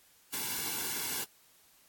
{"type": "noise with comb filter", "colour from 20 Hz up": "white", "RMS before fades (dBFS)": -35, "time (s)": [0.32, 1.25], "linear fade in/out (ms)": 20, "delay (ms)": 1.6, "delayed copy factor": -0.7, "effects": ["white hiss -63 dBFS RMS until 1.88 s", "AAC 64 kbps"]}